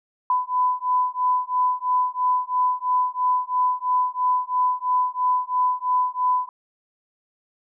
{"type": "beating tone pair", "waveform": "sine", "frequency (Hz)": [1000, 1003], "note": ["B5", "B5"], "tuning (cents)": [21, 26], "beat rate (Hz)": 3, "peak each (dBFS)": -22, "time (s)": [0.3, 6.49], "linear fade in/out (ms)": 2, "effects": []}